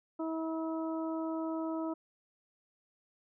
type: harmonic tone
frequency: 322.5 Hz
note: E4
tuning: 38 cents flat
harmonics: 1 / 2 / 3 / 4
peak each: -34 / -40 / -44 / -46 dBFS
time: 0.19-1.94 s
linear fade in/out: 10 ms
effects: none